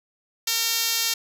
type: tone with band-pass filter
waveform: 5% pulse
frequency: 457.6 Hz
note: A#4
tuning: 32 cents flat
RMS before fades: -24 dBFS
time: 0.47-1.14 s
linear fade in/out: 5 ms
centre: 9000 Hz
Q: 0.85
effects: none